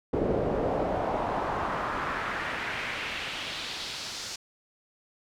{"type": "noise with band-pass filter sweep", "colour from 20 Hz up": "brown", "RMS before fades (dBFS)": -31, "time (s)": [0.13, 4.36], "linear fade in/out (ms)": 5, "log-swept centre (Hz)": [410, 5700], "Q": 1.9, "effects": []}